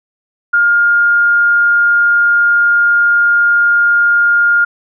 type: tone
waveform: sine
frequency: 1413 Hz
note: F6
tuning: 20 cents sharp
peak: -7 dBFS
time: 0.53-4.65 s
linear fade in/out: 10 ms
effects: none